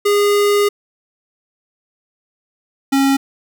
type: tone pair in turn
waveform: square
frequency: 409.4 / 273.2 Hz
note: G#4 / C#4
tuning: -25 / -25 cents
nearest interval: perfect fifth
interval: 700 cents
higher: first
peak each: -12 dBFS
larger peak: neither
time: 0.05-0.69 / 2.92-3.17 s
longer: first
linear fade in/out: 10 ms
effects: none